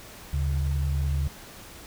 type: tone pair together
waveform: sine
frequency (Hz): 73.42 / 138.59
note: D2 / C#3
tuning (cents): 0 / 0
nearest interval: major seventh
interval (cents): 1100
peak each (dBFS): -24 / -29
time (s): 0.33-1.28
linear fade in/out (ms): 5
effects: pink hiss -45 dBFS RMS until 1.86 s